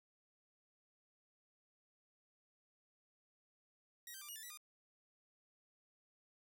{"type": "tone with pitch steps", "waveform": "5% pulse", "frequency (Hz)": [1896, 1563, 1183, 2889, 1763, 1952, 1218], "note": ["A#6", "G6", "D6", "F#7", "A6", "B6", "D#6"], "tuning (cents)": [29, -6, 12, -42, 3, -21, -37], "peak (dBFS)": -39, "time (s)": [4.07, 4.574], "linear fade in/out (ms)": 2, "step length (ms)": 72, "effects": []}